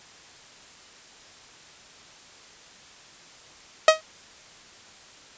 sawtooth tone with exponential decay, 632 Hz, D#5, 27 cents sharp, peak -4 dBFS, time 3.88-4.01 s, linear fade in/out 2 ms, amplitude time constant 27 ms, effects white hiss -49 dBFS RMS until 5.37 s + resampled to 16000 Hz

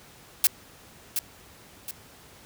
blue noise with echo, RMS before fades -18 dBFS, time 0.44-0.47 s, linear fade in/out 2 ms, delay 720 ms, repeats 2, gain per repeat -8 dB, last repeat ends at 1.91 s, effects pink hiss -51 dBFS RMS until 2.45 s + high-pass 60 Hz 12 dB/octave

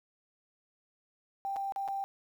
sine tone with dropouts, 787 Hz, G5, 7 cents sharp, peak -32 dBFS, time 1.45-2.04 s, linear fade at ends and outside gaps 0 ms, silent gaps 1.561-1.566 / 1.722-1.761 / 1.878-1.885 s, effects 10-bit

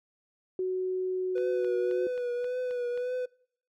sine tone with pitch glide, 371.2 to 366.7 Hz, F#4 to F#4, +6 to -15 cents, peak -27 dBFS, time 0.59-2.07 s, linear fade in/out 2 ms, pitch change -21 cents, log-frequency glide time 1.07-1.9 s
triangle tone with vibrato, 493.9 Hz, B4, in tune, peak -27 dBFS, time 1.35-3.26 s, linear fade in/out 10 ms, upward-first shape triangle, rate 1.8 Hz, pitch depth 43 cents each way
click train, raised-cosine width 0.3 ms, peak -33 dBFS, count 7, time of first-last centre 1.38-2.976 s, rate 3.76 Hz
effects noise-tail reverb RT60 0.6 s tail -24 dB re dry

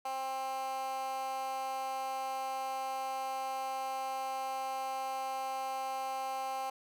15% pulse tone with high-pass filter, 264.9 Hz, C4, 22 cents sharp, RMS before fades -37 dBFS, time 0.05-6.7 s, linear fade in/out 5 ms, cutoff 760 Hz, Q 3.2, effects none

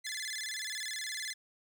15% pulse tone with vibrato, 1883 Hz, A#6, 17 cents sharp, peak -30 dBFS, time 0.04-1.34 s, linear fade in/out 20 ms, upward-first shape square, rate 19 Hz, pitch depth 150 cents each way, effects none

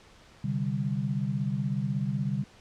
sine chord, C suspended second, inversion none, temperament just, 130.81 / 147.16 / 196.22 Hz, C3 / D3 / G3, 0 / +4 / +2 cents, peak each -31 / -31 / -31 dBFS, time 0.44-2.44 s, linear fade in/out 5 ms, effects pink hiss -55 dBFS RMS until 2.6 s + low-pass 6000 Hz 12 dB/octave

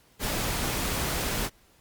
pink noise, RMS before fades -29 dBFS, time 0.19-1.5 s, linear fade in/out 50 ms, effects pink hiss -61 dBFS RMS until 1.8 s + Opus 48 kbps

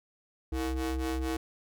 35% pulse ring-modulated tone, 130.81 Hz, C3, in tune, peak -25 dBFS, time 0.52-1.37 s, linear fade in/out 5 ms, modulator 194 Hz, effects none

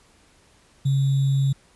sine tone with sample-and-hold, 136.7 Hz, C#3, 24 cents flat, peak -17 dBFS, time 0.85-1.53 s, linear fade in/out 10 ms, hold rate 3675 Hz, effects pink hiss -57 dBFS RMS until 1.75 s + resampled to 24000 Hz

